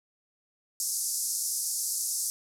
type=band-pass noise; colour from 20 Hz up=white; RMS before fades=-31 dBFS; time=0.8-2.3 s; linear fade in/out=0 ms; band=5100 to 12000 Hz; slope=48 dB/octave; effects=none